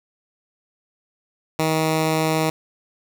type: tone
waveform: 10% pulse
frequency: 158.4 Hz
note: D#3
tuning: 31 cents sharp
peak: -10 dBFS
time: 1.59-2.5 s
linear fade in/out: 2 ms
effects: none